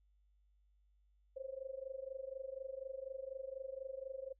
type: tone with amplitude modulation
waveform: sine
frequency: 532 Hz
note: C5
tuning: 29 cents sharp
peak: -39 dBFS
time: 1.36-4.33 s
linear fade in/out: 10 ms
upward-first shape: sine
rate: 24.1 Hz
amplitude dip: 90%
effects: noise-tail reverb RT60 0.1 s tail -26 dB re dry + added 50 Hz sine -69 dBFS peak until 4.39 s